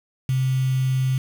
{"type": "tone with quantisation", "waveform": "sine", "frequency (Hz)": 130.81, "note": "C3", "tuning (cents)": 0, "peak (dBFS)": -18, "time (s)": [0.29, 1.18], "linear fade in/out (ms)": 2, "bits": 6, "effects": []}